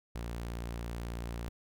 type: tone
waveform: sawtooth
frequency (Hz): 58.27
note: A#1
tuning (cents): 0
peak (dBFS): -33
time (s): 0.15-1.49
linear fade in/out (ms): 5
effects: none